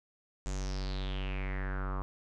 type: tone with low-pass filter sweep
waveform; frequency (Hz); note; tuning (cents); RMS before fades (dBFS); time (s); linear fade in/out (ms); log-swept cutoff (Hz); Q
square; 47.58; F#1; +49; -35; 0.46-2.02; 0; 7400 to 1100; 5.6
effects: none